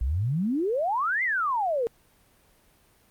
sine exponential two-way sweep, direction up then down, 56.3 to 2123 to 443.6 Hz, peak -23 dBFS, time 0.01-1.87 s, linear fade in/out 0 ms, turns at 1.23 s, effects pink hiss -61 dBFS RMS until 3.1 s + Opus 32 kbps

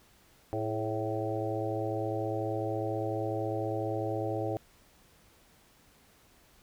harmonic tone with a mistuned harmonic, 110 Hz, A2, in tune, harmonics 1 / 3 / 4 / 5 / 6 / 7, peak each -36 / -36 / -37 / -37 / -39 / -39 dBFS, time 0.53-4.57 s, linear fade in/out 0 ms, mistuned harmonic 4, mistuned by -63 cents, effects pink hiss -62 dBFS RMS until 6.62 s

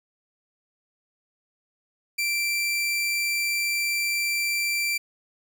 sawtooth tone, 2349 Hz, D7, in tune, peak -20 dBFS, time 2.18-4.98 s, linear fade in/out 10 ms, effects none

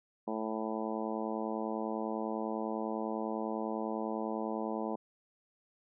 harmonic tone, 110 Hz, A2, in tune, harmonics 2 / 3 / 4 / 5 / 6 / 7 / 8 / 9, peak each -38 / -40 / -41 / -42 / -43 / -43 / -44 / -45 dBFS, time 0.27-4.96 s, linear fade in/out 10 ms, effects none

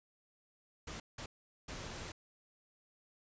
pink noise bursts at uneven times, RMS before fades -45 dBFS, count 3, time 0.87-1 / 1.18-1.26 / 1.68-2.12 s, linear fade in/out 5 ms, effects resampled to 16000 Hz

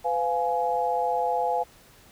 sine chord, F diminished, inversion second, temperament just, 502.9 / 698.5 / 838.1 Hz, Cb5 / F5 / Ab5, +31 / 0 / +16 cents, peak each -28 / -27 / -26 dBFS, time 0.04-1.64 s, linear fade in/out 20 ms, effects pink hiss -54 dBFS RMS until 2.11 s

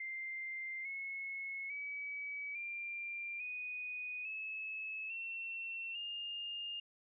sine tone with pitch steps, 2093 / 2184 / 2280 / 2379 / 2483 / 2592 / 2705 / 2823 Hz, C7 / C#7 / C#7 / D7 / D#7 / E7 / E7 / F7, 0 / -26 / +48 / +22 / -4 / -30 / +44 / +18 cents, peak -40 dBFS, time 0-6.8 s, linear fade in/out 5 ms, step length 850 ms, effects none

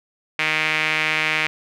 sawtooth tone with band-pass filter, 155.7 Hz, D#3, 2 cents sharp, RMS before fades -21 dBFS, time 0.39-1.47 s, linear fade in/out 0 ms, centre 2300 Hz, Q 3.5, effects none

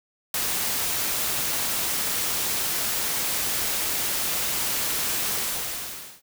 white noise with ADSR envelope, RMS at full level -23 dBFS, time 0.34-6.22 s, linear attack 3 ms, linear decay 4 ms, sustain -3 dB, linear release 890 ms, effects none

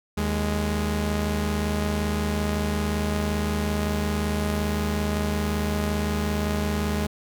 sawtooth tone pair together, 77.7 / 207.7 Hz, D#2 / G#3, -2 / 0 cents, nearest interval octave + perfect fourth, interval 1702 cents, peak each -22 dBFS, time 0.17-7.07 s, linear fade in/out 10 ms, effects none

